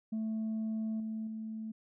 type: tone with level steps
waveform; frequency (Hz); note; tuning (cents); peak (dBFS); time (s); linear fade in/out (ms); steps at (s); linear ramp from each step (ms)
sine; 220; A3; 0; -30 / -34 / -37; 0.12-1.72; 10; 1 / 1.27; 2
effects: tanh soft clip ceiling -31 dBFS